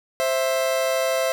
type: tone pair together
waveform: 40% pulse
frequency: 526.7 / 659.3 Hz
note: C5 / E5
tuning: +11 / 0 cents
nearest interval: major third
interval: 389 cents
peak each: -22 dBFS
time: 0.2-1.32 s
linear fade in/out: 0 ms
effects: none